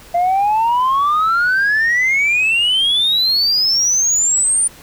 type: exponential sweep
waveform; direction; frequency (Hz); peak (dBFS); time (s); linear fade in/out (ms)
sine; up; 685 to 9270; -10; 0.14-4.68; 10
effects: tanh soft clip ceiling -10 dBFS + pink hiss -41 dBFS RMS until 4.82 s